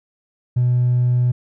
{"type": "tone with hard clipping", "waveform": "sine", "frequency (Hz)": 123.47, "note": "B2", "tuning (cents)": 0, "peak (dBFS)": -14, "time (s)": [0.56, 1.32], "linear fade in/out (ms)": 10, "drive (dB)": 1, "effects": []}